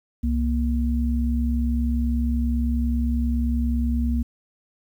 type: tone pair together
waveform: sine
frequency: 66.25 / 236.1 Hz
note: C2 / A#3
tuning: +22 / +22 cents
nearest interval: octave + minor seventh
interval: 2200 cents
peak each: -21 / -24 dBFS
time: 0.23-4.23 s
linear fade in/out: 10 ms
effects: 9-bit